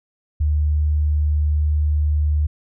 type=tone; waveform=sine; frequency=75.1 Hz; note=D2; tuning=39 cents sharp; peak=-15 dBFS; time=0.4-2.47 s; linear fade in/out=10 ms; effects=none